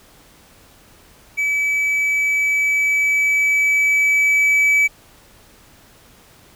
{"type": "tone with level ramp", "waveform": "triangle", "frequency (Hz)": 2294, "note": "D7", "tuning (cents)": -41, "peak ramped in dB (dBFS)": [-15, -10], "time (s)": [1.37, 4.88], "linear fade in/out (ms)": 20, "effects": ["pink hiss -49 dBFS RMS until 6.55 s"]}